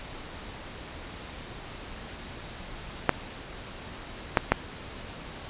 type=clicks; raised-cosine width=0.5 ms; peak=-3 dBFS; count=3; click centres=3.093 / 4.372 / 4.52 s; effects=pink hiss -41 dBFS RMS until 5.49 s + resampled to 8000 Hz